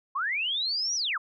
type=linear two-way sweep; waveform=sine; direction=up then down; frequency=1008 to 5920 to 1008 Hz; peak=-26 dBFS; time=0.15-1.18 s; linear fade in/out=10 ms; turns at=0.95 s; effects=none